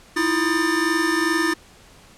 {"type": "tone cluster", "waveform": "square", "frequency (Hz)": [318.2, 340.7, 1234, 1787], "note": ["D#4", "F4", "D#6", "A6"], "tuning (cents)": [39, -43, -15, 26], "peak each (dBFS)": [-24, -24, -29, -24], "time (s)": [0.16, 1.54], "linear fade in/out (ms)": 10, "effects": ["pink hiss -49 dBFS RMS until 2.17 s", "low-pass 10000 Hz 12 dB/octave"]}